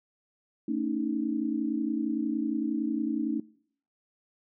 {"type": "tone cluster", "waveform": "sine", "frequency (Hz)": [224.7, 280.3, 311.2], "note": ["A3", "C#4", "D#4"], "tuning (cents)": [37, 19, 0], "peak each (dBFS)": -31, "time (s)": [0.68, 3.4], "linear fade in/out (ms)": 5, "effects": ["noise-tail reverb RT60 0.6 s tail -22 dB re dry"]}